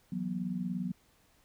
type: chord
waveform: sine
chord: E suspended second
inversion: none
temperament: equal with one note detuned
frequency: 164.81 / 185 / 242 Hz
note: E3 / F#3 / B3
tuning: 0 / 0 / -35 cents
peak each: -40 / -34 / -38 dBFS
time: 0.12-0.92 s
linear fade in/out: 5 ms
effects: pink hiss -67 dBFS RMS until 1.44 s